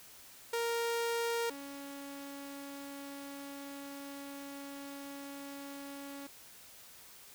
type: tone pair in turn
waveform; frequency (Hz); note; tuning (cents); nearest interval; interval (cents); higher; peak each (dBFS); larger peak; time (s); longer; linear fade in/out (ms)
sawtooth; 466.2 / 279.8; A#4 / C#4; 0 / +16; major sixth; 884; first; -28 / -40; first; 0.53-1.5 / 1.5-6.27; second; 5
effects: white hiss -55 dBFS RMS until 7.34 s